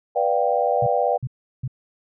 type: chord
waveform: sine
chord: G dominant seventh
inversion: first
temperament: just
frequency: 490 / 588 / 705.6 / 784 Hz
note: B4 / D5 / F5 / G5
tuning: -14 / +2 / +18 / 0 cents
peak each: -23 dBFS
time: 0.15-1.18 s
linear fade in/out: 20 ms
type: tone bursts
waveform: sine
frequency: 128 Hz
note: C3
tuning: 38 cents flat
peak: -23 dBFS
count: 3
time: 0.82-1.678 s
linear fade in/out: 5 ms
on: 46 ms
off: 360 ms
effects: none